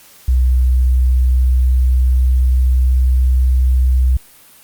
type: tone with pitch glide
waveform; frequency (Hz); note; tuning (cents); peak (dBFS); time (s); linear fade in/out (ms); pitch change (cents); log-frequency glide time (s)
sine; 63 to 63.7; B1 to C2; +35 to -46; -9; 0.28-4.17; 5; +19; 0.45-3.59
effects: white hiss -44 dBFS RMS until 4.63 s + Opus 48 kbps